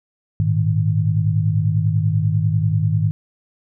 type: chord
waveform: sine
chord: Ab suspended second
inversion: none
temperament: equal with one note detuned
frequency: 103.83 / 114.01 / 155.56 Hz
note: Ab2 / Bb2 / Eb3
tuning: 0 / -38 / 0 cents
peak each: -18 / -22 / -19 dBFS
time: 0.4-3.11 s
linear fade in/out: 0 ms
effects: none